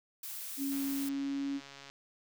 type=noise; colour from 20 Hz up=blue; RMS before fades=-42 dBFS; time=0.23-1.09 s; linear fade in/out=5 ms
type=tone with pitch glide; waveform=sine; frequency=276 to 278.6 Hz; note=C#4 to C#4; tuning=-7 to +9 cents; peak=-32 dBFS; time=0.57-1.61 s; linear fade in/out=50 ms; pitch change=+16 cents; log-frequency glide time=0.9-1.49 s
type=click train; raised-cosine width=0.2 ms; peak=-32 dBFS; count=165; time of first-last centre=0.72-1.9 s; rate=139 Hz
effects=none